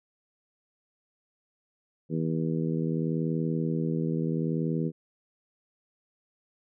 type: harmonic tone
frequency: 80.7 Hz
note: E2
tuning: 36 cents flat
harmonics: 2 / 3 / 4 / 5 / 6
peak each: -28 / -32 / -34 / -36 / -38 dBFS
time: 2.09-4.92 s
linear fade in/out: 50 ms
effects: none